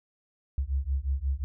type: beating tone pair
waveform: sine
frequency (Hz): 65.41 / 71.01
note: C2 / C#2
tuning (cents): 0 / +42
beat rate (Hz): 5.6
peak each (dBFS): -29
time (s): 0.58-1.44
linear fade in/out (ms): 0
effects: none